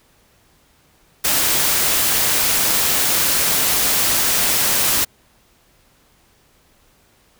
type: noise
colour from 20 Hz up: white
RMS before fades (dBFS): -17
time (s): 1.24-5.05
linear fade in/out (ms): 10
effects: pink hiss -56 dBFS RMS until 7.39 s